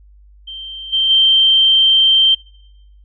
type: tone with level steps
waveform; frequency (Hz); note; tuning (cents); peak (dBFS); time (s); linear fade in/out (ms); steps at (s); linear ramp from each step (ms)
sine; 3136; G7; 0; -27 / -12 / -8; 0.47-2.35; 10; 0.92 / 1.09; 20
effects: noise-tail reverb RT60 1.0 s tail -26 dB re dry + added 50 Hz sine -42 dBFS peak until 3.04 s